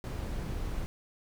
brown noise, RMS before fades -35 dBFS, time 0.04-0.86 s, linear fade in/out 0 ms, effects none

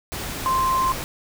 sine tone in noise, 1046.5 Hz, C6, in tune, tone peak -18 dBFS, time 0.46-0.92 s, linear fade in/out 0 ms, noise pink, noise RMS -30 dBFS, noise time 0.12-1.04 s, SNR +9 dB, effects none

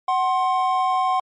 triangle tone pair together, 748 / 1057.8 Hz, F#5 / C6, +19 / +19 cents, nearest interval tritone, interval 600 cents, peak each -18 / -19 dBFS, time 0.08-1.2 s, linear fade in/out 5 ms, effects MP3 48 kbps

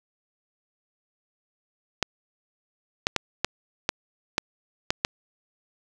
clicks, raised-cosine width 0.2 ms, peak -4 dBFS, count 8, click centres 2.027 / 3.069 / 3.163 / 3.446 / 3.891 / 4.381 / 4.905 / 5.049 s, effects none

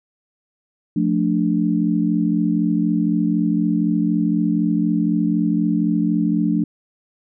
sine chord, D minor, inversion first, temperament just, 176.2 / 220.2 / 293.7 Hz, F3 / A3 / D4, +16 / +2 / 0 cents, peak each -20 dBFS, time 0.96-6.64 s, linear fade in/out 5 ms, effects none

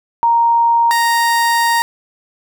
sine / 30% pulse tone pair in turn, 932.3 / 932.3 Hz, A#5 / A#5, 0 / 0 cents, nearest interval unison, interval 0 cents, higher neither, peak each -9 dBFS, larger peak neither, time 0.23-0.91 / 0.91-1.82 s, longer second, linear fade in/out 0 ms, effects none

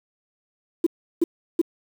sine tone bursts, 336.4 Hz, E4, 35 cents sharp, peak -13 dBFS, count 3, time 0.84-1.615 s, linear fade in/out 5 ms, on 25 ms, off 350 ms, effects tanh soft clip ceiling -9 dBFS + 7-bit

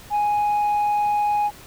sine tone, 830.6 Hz, G#5, in tune, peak -15 dBFS, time 0.1-1.51 s, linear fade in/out 50 ms, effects tanh soft clip ceiling -17 dBFS + pink hiss -44 dBFS RMS until 1.66 s

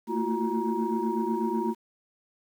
sine tone cluster, 221.7 / 229.7 / 339.3 / 368.3 / 943 Hz, A3 / A#3 / F4 / F#4 / A#5, +13 / -25 / -50 / -8 / +20 cents, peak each -31 dBFS, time 0.07-1.75 s, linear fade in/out 50 ms, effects tanh soft clip ceiling -16 dBFS + 9-bit

